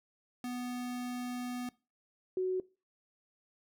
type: tone pair in turn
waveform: square / sine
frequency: 246.9 / 371.3 Hz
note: B3 / F#4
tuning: 0 / +6 cents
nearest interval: perfect fifth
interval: 706 cents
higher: second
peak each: -37 / -29 dBFS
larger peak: second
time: 0.44-1.69 / 2.37-2.6 s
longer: first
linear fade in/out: 2 ms
effects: noise-tail reverb RT60 0.3 s tail -21 dB re dry